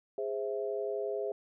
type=chord; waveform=sine; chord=Ab augmented; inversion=none; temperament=equal with one note detuned; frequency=412 / 523.3 / 659.3 Hz; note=Ab4 / C5 / E5; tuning=-14 / 0 / 0 cents; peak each=-34 / -38 / -38 dBFS; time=0.18-1.32 s; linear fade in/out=2 ms; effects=none